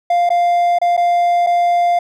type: tone with dropouts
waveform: triangle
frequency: 698.5 Hz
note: F5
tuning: in tune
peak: -9 dBFS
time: 0.1-1.99 s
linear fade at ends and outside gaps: 5 ms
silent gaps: 0.292-0.302 / 0.787-0.815 / 0.968-0.975 / 1.465-1.469 s
effects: none